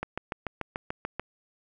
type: click train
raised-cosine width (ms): 0.5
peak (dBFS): -16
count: 9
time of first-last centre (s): 0.03-1.196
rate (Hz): 6.86
effects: none